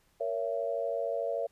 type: chord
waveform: sine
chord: A# diminished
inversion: none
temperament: just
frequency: 466.2 / 559.4 / 671.3 Hz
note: A#4 / C#5 / E5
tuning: 0 / +16 / +31 cents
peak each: -35 / -33 / -34 dBFS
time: 0.2-1.47 s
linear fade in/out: 10 ms
effects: pink hiss -69 dBFS RMS until 1.51 s + resampled to 32000 Hz